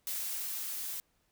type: noise with level ramp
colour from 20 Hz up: blue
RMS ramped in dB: -36 to -39 dBFS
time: 0.07-1 s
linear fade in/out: 0 ms
effects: pink hiss -74 dBFS RMS until 1.31 s